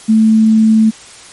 sine tone, 220 Hz, A3, in tune, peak -5 dBFS, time 0.08-0.91 s, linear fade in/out 20 ms, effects white hiss -36 dBFS RMS until 1.32 s + MP3 48 kbps

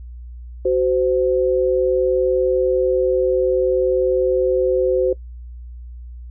sine tone pair together, 374.7 / 515 Hz, F#4 / C5, +22 / -28 cents, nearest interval tritone, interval 550 cents, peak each -17 dBFS, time 0.65-5.13 s, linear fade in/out 5 ms, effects noise-tail reverb RT60 0.1 s tail -20 dB re dry + added 60 Hz sine -32 dBFS peak until 6.3 s

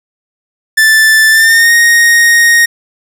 45% pulse tone with pitch glide, 1760 to 1864.7 Hz, A6 to A#6, 0 to 0 cents, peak -4 dBFS, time 0.77-2.66 s, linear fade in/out 10 ms, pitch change +100 cents, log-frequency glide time 1.3-1.73 s, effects none

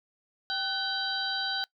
harmonic tone with a mistuned harmonic, 784 Hz, G5, in tune, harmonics 1 / 2 / 4 / 5 / 6, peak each -37 / -33 / -37 / -33 / -37 dBFS, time 0.5-1.64 s, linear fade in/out 0 ms, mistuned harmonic 2, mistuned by -71 cents, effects noise-tail reverb RT60 0.1 s tail -22 dB re dry

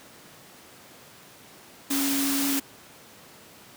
sine tone in noise, 277.2 Hz, C#4, in tune, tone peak -25 dBFS, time 1.9-2.6 s, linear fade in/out 10 ms, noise white, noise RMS -28 dBFS, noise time 1.9-2.6 s, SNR 0 dB, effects pink hiss -49 dBFS RMS until 3.76 s + high-pass 150 Hz 12 dB/octave

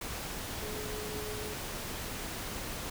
sine tone in noise, 424.2 Hz, G#4, 37 cents sharp, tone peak -41 dBFS, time 0.62-1.54 s, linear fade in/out 5 ms, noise pink, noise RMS -39 dBFS, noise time 0.01-2.9 s, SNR -5 dB, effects none

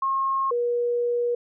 sine tone pair in turn, 1078 / 480.2 Hz, C#6 / B4, -49 / -49 cents, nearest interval octave + major second, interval 1400 cents, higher first, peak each -21 dBFS, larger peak neither, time 0.02-0.51 / 0.51-1.35 s, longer second, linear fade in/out 5 ms, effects none

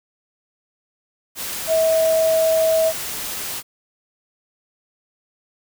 sine tone in noise, 645 Hz, E5, 38 cents flat, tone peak -14 dBFS, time 1.67-2.93 s, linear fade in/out 50 ms, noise white, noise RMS -28 dBFS, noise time 1.35-3.63 s, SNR +11 dB, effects none

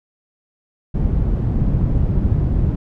white low-pass noise, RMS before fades -17 dBFS, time 0.94-2.76 s, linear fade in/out 10 ms, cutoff 110 Hz, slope 12 dB/octave, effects none

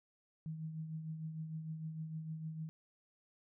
sine tone with tremolo, 158.6 Hz, D#3, 33 cents sharp, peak -38 dBFS, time 0.46-2.69 s, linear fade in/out 0 ms, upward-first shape triangle, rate 6.6 Hz, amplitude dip 55%, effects none

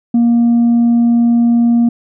sine tone with tanh clipping, 235.6 Hz, A#3, 19 cents sharp, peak -8 dBFS, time 0.14-1.89 s, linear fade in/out 5 ms, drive 1 dB, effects none

